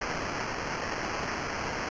violet noise with sample-and-hold, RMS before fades -33 dBFS, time 0.01-1.89 s, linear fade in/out 5 ms, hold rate 3675 Hz, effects resampled to 16000 Hz

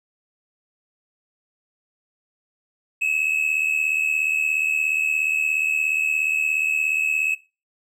triangle tone pair together, 2560 / 2637 Hz, D#7 / E7, +49 / 0 cents, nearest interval minor second, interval 51 cents, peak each -20 / -23 dBFS, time 3.01-7.35 s, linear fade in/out 10 ms, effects noise-tail reverb RT60 0.3 s tail -19 dB re dry

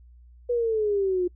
sine exponential sweep, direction down, 490 to 352.5 Hz, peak -21 dBFS, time 0.49-1.28 s, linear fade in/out 10 ms, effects noise-tail reverb RT60 0.1 s tail -26 dB re dry + added 60 Hz sine -48 dBFS peak until 1.35 s

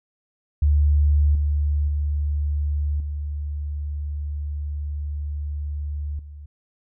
sine tone with level steps, 73.42 Hz, D2, in tune, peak -14 / -18 / -20 / -25 / -36 dBFS, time 0.62-6.46 s, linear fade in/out 5 ms, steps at 1.35 / 1.88 / 3 / 6.19 s, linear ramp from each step 2 ms, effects none

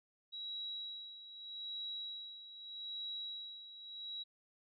sine tone with tremolo, 3875 Hz, B7, 34 cents flat, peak -40 dBFS, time 0.32-4.24 s, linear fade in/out 20 ms, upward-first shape sine, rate 0.81 Hz, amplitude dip 70%, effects none

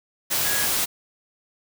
sine tone in noise, 1661.2 Hz, G#6, in tune, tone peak -29 dBFS, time 0.44-0.67 s, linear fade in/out 20 ms, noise white, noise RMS -23 dBFS, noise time 0.3-0.86 s, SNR -9 dB, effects none

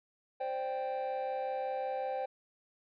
triangle chord, C suspended second, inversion none, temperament just, 523.3 / 588.7 / 784.9 Hz, C5 / D5 / G5, 0 / +4 / +2 cents, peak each -34 / -40 / -34 dBFS, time 0.4-2.26 s, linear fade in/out 10 ms, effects tanh soft clip ceiling -24 dBFS + resampled to 11025 Hz

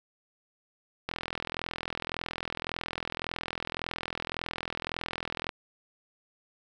click train, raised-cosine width 0.3 ms, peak -16 dBFS, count 185, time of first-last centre 1.09-5.492 s, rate 41.8 Hz, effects none

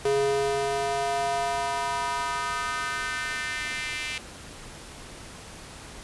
square tone with high-pass filter sweep, 138.59 Hz, C#3, in tune, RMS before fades -28 dBFS, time 0.05-4.18 s, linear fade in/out 2 ms, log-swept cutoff 400 to 2400 Hz, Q 2.9, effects pink hiss -43 dBFS RMS until 6.03 s + resampled to 24000 Hz

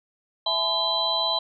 sine tone cluster, 658 / 857 / 1013 / 3183 / 3986 Hz, E5 / A5 / B5 / G7 / B7, -3 / -46 / +44 / +26 / +15 cents, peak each -30 / -31 / -30 / -30 / -24 dBFS, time 0.46-1.39 s, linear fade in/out 5 ms, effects none

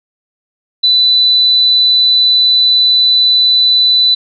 sine tone, 3989 Hz, B7, 17 cents sharp, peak -6 dBFS, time 0.83-4.15 s, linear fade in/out 10 ms, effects none

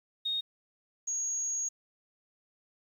sine tone pair in turn, 3717 / 6623 Hz, A#7 / G#8, -6 / -6 cents, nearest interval minor seventh, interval 1000 cents, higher second, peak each -29 / -30 dBFS, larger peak first, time 0.25-0.41 / 1.07-1.69 s, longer second, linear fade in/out 10 ms, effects 10-bit

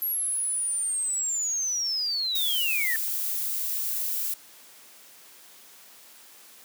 sine linear sweep, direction down, 11680 to 1763 Hz, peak -25 dBFS, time 0.02-2.96 s, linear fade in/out 0 ms
violet noise, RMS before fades -29 dBFS, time 2.35-4.34 s, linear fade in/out 5 ms
effects white hiss -51 dBFS RMS until 6.64 s + high-pass 200 Hz 12 dB/octave

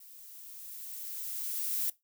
violet noise with level ramp, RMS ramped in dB -53 to -31 dBFS, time 0-1.9 s, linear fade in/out 5 ms, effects noise-tail reverb RT60 0.2 s tail -20 dB re dry

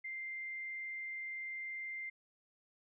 sine tone, 2093 Hz, C7, in tune, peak -40 dBFS, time 0.04-2.1 s, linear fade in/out 10 ms, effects none

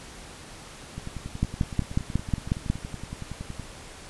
two click trains, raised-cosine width 5 ms, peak -22 / -10 dBFS, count 29 / 8, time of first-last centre 0.98-3.597 / 1.43-2.7 s, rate 10.7 / 5.51 Hz, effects pink hiss -44 dBFS RMS until 4.09 s + resampled to 24000 Hz

